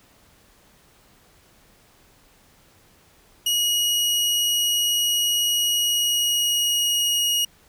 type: tone with pitch glide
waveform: sawtooth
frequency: 2898 to 2880 Hz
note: F#7 to F#7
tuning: -37 to -47 cents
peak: -16 dBFS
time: 3.46-7.45 s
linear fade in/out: 5 ms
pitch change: -10 cents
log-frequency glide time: 5.73-7.31 s
effects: pink hiss -56 dBFS RMS until 7.68 s